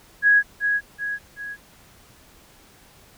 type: tone with echo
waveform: sine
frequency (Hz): 1661.2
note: G#6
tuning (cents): 0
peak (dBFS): -12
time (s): 0.22-0.43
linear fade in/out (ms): 50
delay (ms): 380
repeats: 3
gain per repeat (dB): -6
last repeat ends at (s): 1.57
effects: pink hiss -52 dBFS RMS until 3.17 s